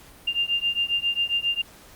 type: beating tone pair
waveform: sine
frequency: 2794 / 2801.4 Hz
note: F7 / F7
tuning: 0 / +5 cents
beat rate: 7.4 Hz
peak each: -25 / -25 dBFS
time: 0.27-1.62 s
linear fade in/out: 10 ms
effects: pink hiss -49 dBFS RMS until 1.95 s + Opus 48 kbps